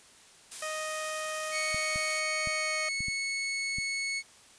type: noise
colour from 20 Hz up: blue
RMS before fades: -38 dBFS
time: 0.51-2.2 s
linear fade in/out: 10 ms
type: tone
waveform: 15% pulse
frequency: 622.3 Hz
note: D#5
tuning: in tune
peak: -27 dBFS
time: 0.62-2.89 s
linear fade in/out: 5 ms
type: tone with pitch glide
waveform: sawtooth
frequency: 2217 to 2202 Hz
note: C#7 to C#7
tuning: 0 to -12 cents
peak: -27 dBFS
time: 1.51-4.23 s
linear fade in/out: 50 ms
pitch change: -12 cents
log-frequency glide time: 2.53-2.8 s
type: clicks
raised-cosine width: 5 ms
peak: -28 dBFS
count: 6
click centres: 1.745 / 1.959 / 2.473 / 3.006 / 3.084 / 3.785 s
effects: white hiss -56 dBFS RMS until 4.58 s + resampled to 22050 Hz